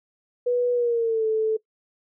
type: tone with pitch glide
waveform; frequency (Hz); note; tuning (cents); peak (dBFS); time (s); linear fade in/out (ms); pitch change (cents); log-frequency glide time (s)
sine; 489.2 to 438.4; B4 to A4; -16 to -6; -19; 0.46-1.57; 10; -190; 0.73-1.26
effects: noise-tail reverb RT60 0.1 s tail -21 dB re dry